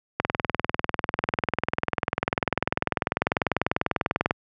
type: click train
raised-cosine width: 0.5 ms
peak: -6 dBFS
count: 84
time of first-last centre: 0.2-4.309 s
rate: 20.2 Hz
effects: high-pass 80 Hz 12 dB/octave